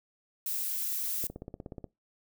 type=noise; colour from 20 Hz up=violet; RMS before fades=-33 dBFS; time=0.46-1.27 s; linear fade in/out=2 ms
type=click train; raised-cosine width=2 ms; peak=-27 dBFS; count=11; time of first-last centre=1.24-1.842 s; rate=16.6 Hz
effects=noise-tail reverb RT60 0.2 s tail -21 dB re dry